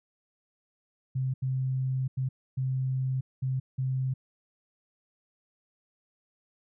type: tone bursts at uneven times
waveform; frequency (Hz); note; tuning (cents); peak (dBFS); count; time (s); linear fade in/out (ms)
sine; 130.81; C3; 0; -26; 6; 1.15-1.34 / 1.42-2.08 / 2.17-2.29 / 2.57-3.21 / 3.42-3.6 / 3.78-4.14; 10
effects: none